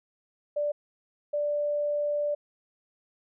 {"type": "tone bursts at uneven times", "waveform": "sine", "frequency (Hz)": 587.3, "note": "D5", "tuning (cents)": 0, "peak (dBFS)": -25, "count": 2, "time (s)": [[0.56, 0.72], [1.33, 2.35]], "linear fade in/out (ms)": 10, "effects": []}